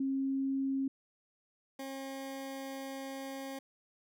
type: tone pair in turn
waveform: sine / 20% pulse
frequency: 269.9 / 269.9 Hz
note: C#4 / C#4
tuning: -46 / -46 cents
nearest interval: unison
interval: 0 cents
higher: neither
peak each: -30 / -35 dBFS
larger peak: first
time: 0-0.88 / 1.79-3.59 s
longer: second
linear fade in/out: 5 ms
effects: none